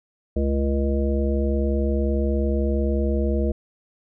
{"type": "harmonic tone with a mistuned harmonic", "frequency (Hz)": 68.4, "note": "C#2", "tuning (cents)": -23, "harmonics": [1, 3, 5, 7, 9], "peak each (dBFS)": [-21, -26, -28, -29, -31], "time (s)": [0.36, 3.52], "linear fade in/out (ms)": 5, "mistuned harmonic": 3, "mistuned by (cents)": 73, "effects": []}